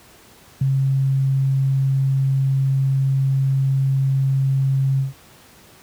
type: tone with ADSR envelope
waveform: sine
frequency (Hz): 135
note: C#3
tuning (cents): -45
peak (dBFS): -13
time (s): 0.61-5.13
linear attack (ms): 5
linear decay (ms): 9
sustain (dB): -2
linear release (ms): 140
effects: pink hiss -48 dBFS RMS until 5.82 s + high-pass 60 Hz 12 dB/octave